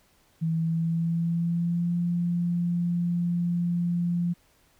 sine tone with pitch glide, 162.7 to 173.37 Hz, E3 to F3, -22 to -12 cents, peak -23 dBFS, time 0.41-4.34 s, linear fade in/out 20 ms, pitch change +110 cents, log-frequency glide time 0.52-1.96 s, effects pink hiss -63 dBFS RMS until 4.79 s

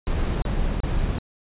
brown noise bursts, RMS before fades -23 dBFS, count 3, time 0.07-1.184 s, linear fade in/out 0 ms, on 350 ms, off 32 ms, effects resampled to 8000 Hz

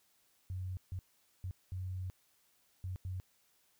sine tone bursts at uneven times, 92.5 Hz, F#2, in tune, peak -37 dBFS, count 6, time 0.5-0.77 / 0.92-0.99 / 1.44-1.51 / 1.72-2.1 / 2.84-2.96 / 3.05-3.2 s, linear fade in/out 0 ms, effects white hiss -72 dBFS RMS until 3.79 s

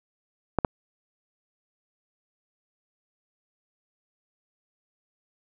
clicks, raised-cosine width 1 ms, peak -7 dBFS, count 2, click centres 0.587 / 0.648 s, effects none

